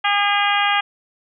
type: harmonic tone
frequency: 406.6 Hz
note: G#4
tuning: 37 cents flat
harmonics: 2 / 3 / 4 / 5 / 6 / 7 / 8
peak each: -20 / -22 / -23 / -24 / -25 / -25 / -26 dBFS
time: 0.04-0.81 s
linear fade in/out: 10 ms
effects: none